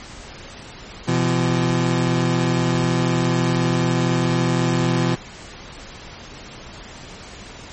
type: tone pair together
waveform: 25% pulse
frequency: 126.01 / 170 Hz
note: B2 / F3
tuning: +35 / -46 cents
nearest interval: perfect fourth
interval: 519 cents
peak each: -16 dBFS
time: 1.07-5.16 s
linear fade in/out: 20 ms
effects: pink hiss -38 dBFS RMS until 7.72 s + MP3 32 kbps